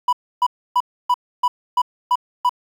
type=tone bursts; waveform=triangle; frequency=986 Hz; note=B5; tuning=3 cents flat; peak=-11 dBFS; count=8; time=0.08-2.494 s; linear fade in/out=5 ms; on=48 ms; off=290 ms; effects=8-bit